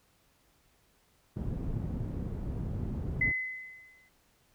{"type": "low-pass noise", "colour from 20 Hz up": "white", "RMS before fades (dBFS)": -35, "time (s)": [1.36, 3.32], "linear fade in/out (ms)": 10, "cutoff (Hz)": 150, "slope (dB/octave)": 12}
{"type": "tone with exponential decay", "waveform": "sine", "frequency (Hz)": 2032, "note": "B6", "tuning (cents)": 49, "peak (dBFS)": -23, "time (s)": [3.21, 4.09], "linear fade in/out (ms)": 5, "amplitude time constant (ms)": 190}
{"effects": ["pink hiss -68 dBFS RMS until 4.54 s"]}